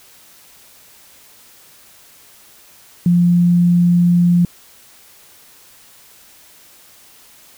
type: tone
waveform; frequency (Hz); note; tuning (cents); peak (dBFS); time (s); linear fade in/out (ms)
sine; 174.61; F3; 0; -9; 3.06-4.45; 2
effects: white hiss -46 dBFS RMS until 7.57 s